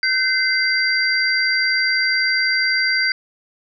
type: tone cluster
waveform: sine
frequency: 1538 / 2070 / 4722 Hz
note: G6 / C7 / D8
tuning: -33 / -19 / +9 cents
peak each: -20 dBFS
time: 0.03-3.12 s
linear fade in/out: 2 ms
effects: none